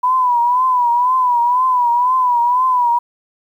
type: tone with vibrato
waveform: sine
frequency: 987.8 Hz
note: B5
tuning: in tune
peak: -11 dBFS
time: 0.03-2.99 s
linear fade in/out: 10 ms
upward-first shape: triangle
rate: 2 Hz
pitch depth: 90 cents each way
effects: 8-bit